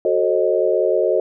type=chord; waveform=sine; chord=F# diminished seventh; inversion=none; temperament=equal with one note detuned; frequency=370 / 440 / 536.1 / 622.3 Hz; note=F#4 / A4 / C5 / Eb5; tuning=0 / 0 / +42 / 0 cents; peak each=-20 dBFS; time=0.05-1.2 s; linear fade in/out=2 ms; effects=none